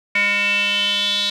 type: tone with band-pass filter sweep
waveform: square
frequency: 203.4 Hz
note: G#3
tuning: 36 cents flat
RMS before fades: -19 dBFS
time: 0.15-1.3 s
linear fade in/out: 5 ms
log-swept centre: 2200 to 3800 Hz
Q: 7.3
effects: none